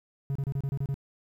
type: tone bursts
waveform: triangle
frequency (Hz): 138.1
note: C#3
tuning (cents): -6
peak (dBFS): -25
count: 8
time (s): 0.3-0.942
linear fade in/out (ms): 0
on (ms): 54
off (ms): 30
effects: 11-bit

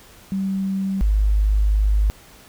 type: tone pair in turn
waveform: sine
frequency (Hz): 193 / 51.59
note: G3 / G#1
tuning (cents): -27 / -11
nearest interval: octave + major seventh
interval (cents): 2284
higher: first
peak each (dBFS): -20 / -14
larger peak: second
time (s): 0.32-1.01 / 1.01-2.1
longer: second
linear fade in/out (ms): 0
effects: pink hiss -47 dBFS RMS until 2.48 s

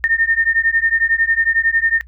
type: beating tone pair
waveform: sine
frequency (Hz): 1816 / 1827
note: A#6 / A#6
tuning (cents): -46 / -35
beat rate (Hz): 11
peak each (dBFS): -16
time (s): 0.04-2.01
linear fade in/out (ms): 0
effects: noise-tail reverb RT60 0.1 s tail -23 dB re dry + added 60 Hz sine -38 dBFS peak until 2.07 s

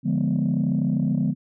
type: chord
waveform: sine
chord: D diminished seventh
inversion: none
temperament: equal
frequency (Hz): 146.83 / 174.61 / 207.7 / 246.9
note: D3 / F3 / Ab3 / Cb4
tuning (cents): 0 / 0 / 0 / 0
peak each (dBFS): -24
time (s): 0.03-1.35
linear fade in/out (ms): 50
effects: tanh soft clip ceiling -14 dBFS

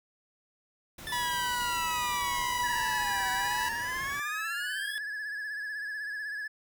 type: noise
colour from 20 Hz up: pink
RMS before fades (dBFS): -45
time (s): 0.98-4.2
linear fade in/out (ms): 5
type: exponential two-way sweep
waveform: 25% pulse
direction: down then up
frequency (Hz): 1776 to 753 to 1719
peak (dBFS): -31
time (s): 1.07-4.98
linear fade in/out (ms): 0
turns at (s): 3.31
type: tone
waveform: sawtooth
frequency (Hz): 976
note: B5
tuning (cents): -21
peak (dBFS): -26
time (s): 1.12-3.69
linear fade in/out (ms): 5
type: tone with vibrato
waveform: triangle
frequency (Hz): 1698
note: G#6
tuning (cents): +38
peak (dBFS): -32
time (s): 2.63-6.48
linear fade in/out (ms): 10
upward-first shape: sine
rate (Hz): 16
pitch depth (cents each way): 53
effects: none

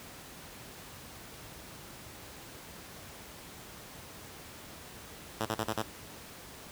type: tone bursts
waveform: 5% pulse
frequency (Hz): 110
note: A2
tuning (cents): 0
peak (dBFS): -19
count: 5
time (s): 5.4-5.824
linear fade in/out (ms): 5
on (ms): 56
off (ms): 36
effects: pink hiss -48 dBFS RMS until 6.71 s + high-pass 60 Hz 12 dB/octave

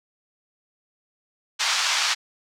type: band-pass noise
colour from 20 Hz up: white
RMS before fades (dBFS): -23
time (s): 1.59-2.15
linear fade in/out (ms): 20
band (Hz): 850 to 5900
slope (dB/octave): 24
effects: none

